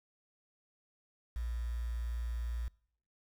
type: tone with quantisation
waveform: sine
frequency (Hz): 58.7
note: A#1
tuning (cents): +13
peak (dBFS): -34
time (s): 1.36-2.68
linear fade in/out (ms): 0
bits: 9
effects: noise-tail reverb RT60 0.6 s tail -24 dB re dry